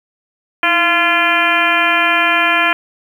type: harmonic tone with a mistuned harmonic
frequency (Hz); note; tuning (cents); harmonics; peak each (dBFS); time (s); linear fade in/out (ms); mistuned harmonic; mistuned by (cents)
343.8; F4; -27; 1 / 2 / 3 / 4 / 5 / 6 / 7 / 8 / 9; -25 / -20 / -19 / -18 / -17 / -23 / -16 / -25 / -23; 0.63-2.73; 2; 1; -100
effects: 7-bit